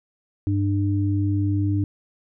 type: tone pair together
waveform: sine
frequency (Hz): 99.98 / 299.6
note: G2 / D4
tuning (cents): +35 / +35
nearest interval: octave + perfect fifth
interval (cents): 1900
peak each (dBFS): -20 / -24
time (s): 0.47-1.84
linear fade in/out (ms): 0
effects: none